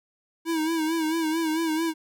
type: tone with vibrato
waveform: square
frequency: 321.4 Hz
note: E4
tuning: 44 cents flat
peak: -24 dBFS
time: 0.45-1.94 s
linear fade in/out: 50 ms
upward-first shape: sine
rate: 4.5 Hz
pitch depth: 64 cents each way
effects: none

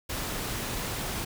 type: noise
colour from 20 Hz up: pink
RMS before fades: -33 dBFS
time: 0.09-1.25 s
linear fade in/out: 10 ms
effects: none

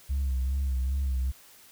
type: tone with vibrato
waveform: sine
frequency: 66.4 Hz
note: C2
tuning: 26 cents sharp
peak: -23 dBFS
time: 0.09-1.32 s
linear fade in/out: 20 ms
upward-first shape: sine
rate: 2.5 Hz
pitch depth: 63 cents each way
effects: tanh soft clip ceiling -23 dBFS + white hiss -54 dBFS RMS until 1.71 s

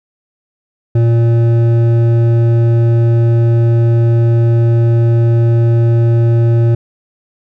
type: tone with hard clipping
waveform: triangle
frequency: 116.54 Hz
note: A#2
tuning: in tune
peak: -9 dBFS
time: 0.95-6.75 s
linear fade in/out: 5 ms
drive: 13 dB
effects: none

